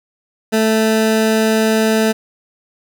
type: tone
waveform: 20% pulse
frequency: 220 Hz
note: A3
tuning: in tune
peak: -7 dBFS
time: 0.52-2.13 s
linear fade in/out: 20 ms
effects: none